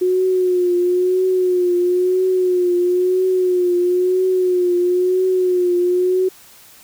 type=tone with vibrato; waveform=sine; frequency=363.1 Hz; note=F#4; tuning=33 cents flat; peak=-13 dBFS; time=0.01-6.29 s; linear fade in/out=10 ms; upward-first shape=triangle; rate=1 Hz; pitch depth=53 cents each way; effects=white hiss -45 dBFS RMS until 6.83 s